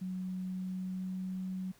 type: tone with pitch glide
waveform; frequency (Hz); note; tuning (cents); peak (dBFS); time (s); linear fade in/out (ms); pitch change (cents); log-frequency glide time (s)
sine; 185 to 186.61; F#3 to F#3; 0 to +15; -35; 0.01-1.72; 10; +15; 0.34-1.45
effects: pink hiss -63 dBFS RMS until 1.79 s